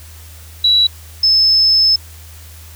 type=tone pair in turn; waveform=sine; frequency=3918 / 5230 Hz; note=B7 / E8; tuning=-15 / -15 cents; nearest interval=perfect fourth; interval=500 cents; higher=second; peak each=-8 dBFS; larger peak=neither; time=0.64-0.87 / 1.23-1.96 s; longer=second; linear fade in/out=5 ms; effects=added 80 Hz sine -35 dBFS peak until 2.75 s + white hiss -41 dBFS RMS until 2.75 s